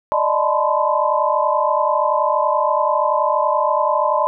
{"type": "tone cluster", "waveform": "sine", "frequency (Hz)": [590, 622, 876, 995, 1044], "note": ["D5", "D#5", "A5", "B5", "C6"], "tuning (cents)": [8, -1, -8, 13, -4], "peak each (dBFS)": -21, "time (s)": [0.12, 4.27], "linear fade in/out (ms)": 0, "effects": []}